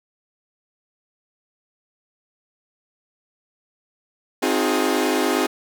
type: chord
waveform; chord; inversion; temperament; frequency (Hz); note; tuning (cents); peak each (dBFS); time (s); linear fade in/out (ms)
sawtooth; F minor seventh; second; equal with one note detuned; 261.6 / 311.1 / 358.4 / 415.3; C4 / Eb4 / F4 / Ab4; 0 / 0 / +45 / 0; -20; 4.42-5.47; 10
effects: none